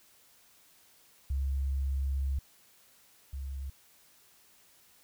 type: tone pair in turn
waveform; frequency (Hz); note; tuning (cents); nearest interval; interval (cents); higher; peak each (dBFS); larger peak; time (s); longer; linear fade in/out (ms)
sine; 68 / 68; C#2 / C#2; -33 / -33; unison; 0; neither; -28 / -35; first; 1.3-2.39 / 3.33-3.7; first; 5
effects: white hiss -62 dBFS RMS until 5.03 s